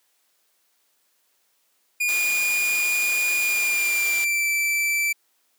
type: tone with pitch glide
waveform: 45% pulse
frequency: 2436 to 2329 Hz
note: D#7 to D7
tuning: -37 to -15 cents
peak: -20 dBFS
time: 2-5.13 s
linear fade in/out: 10 ms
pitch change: -78 cents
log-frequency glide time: 3.38-4.48 s
type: noise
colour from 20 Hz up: white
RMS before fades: -32 dBFS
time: 2.08-4.25 s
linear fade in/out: 10 ms
effects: white hiss -67 dBFS RMS until 5.58 s + high-pass 300 Hz 12 dB/octave